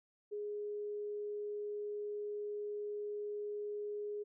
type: tone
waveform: sine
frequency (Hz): 415.3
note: G#4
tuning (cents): 0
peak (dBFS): -38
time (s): 0.31-4.24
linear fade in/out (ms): 20
effects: none